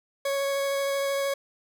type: tone with vibrato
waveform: 40% pulse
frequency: 554.4 Hz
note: C#5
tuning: in tune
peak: -24 dBFS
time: 0.25-1.34 s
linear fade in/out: 5 ms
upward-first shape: triangle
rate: 13 Hz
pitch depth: 11 cents each way
effects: none